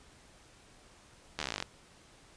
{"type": "slowing click train", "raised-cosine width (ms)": 0.2, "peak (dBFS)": -16, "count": 15, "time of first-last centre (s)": [1.39, 1.625], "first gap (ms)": 12, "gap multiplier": 1.05, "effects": ["pink hiss -59 dBFS RMS until 2.36 s", "resampled to 22050 Hz"]}